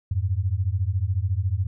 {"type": "beating tone pair", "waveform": "sine", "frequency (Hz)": [87.8, 101.8], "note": ["F2", "G#2"], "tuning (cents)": [10, -34], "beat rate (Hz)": 14, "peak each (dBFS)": -24, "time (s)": [0.11, 1.67], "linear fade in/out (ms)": 5, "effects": []}